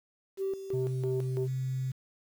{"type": "tone with tremolo", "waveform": "sine", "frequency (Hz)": 387.3, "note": "G4", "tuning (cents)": -21, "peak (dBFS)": -28, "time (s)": [0.37, 1.48], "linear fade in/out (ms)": 50, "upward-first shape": "square", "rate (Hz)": 3, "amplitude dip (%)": 70}
{"type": "tone with pitch glide", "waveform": "sine", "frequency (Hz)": [129, 130.42], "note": ["C3", "C3"], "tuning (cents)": [-24, -5], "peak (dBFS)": -29, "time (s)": [0.73, 1.92], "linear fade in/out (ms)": 10, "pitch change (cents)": 19, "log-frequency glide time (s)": [1.43, 1.5]}
{"effects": ["tanh soft clip ceiling -22 dBFS", "9-bit"]}